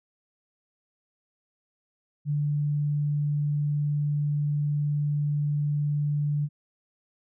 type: tone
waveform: sine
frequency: 146.83 Hz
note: D3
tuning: in tune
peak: -23 dBFS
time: 2.25-6.49 s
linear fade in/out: 50 ms
effects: none